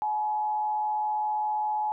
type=tone with frequency modulation; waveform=sine; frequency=850 Hz; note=G#5; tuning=40 cents sharp; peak=-25 dBFS; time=0.02-1.92 s; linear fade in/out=0 ms; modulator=115 Hz; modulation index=0.36; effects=none